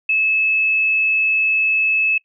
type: tone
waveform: sine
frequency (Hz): 2600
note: E7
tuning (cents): -24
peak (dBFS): -14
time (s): 0.09-2.18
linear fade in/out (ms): 5
effects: noise-tail reverb RT60 0.1 s tail -22 dB re dry